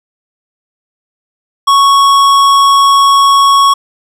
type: tone with tanh clipping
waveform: sine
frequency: 1108.7 Hz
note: C#6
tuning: in tune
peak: -6 dBFS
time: 1.67-3.74 s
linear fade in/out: 10 ms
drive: 16 dB
effects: none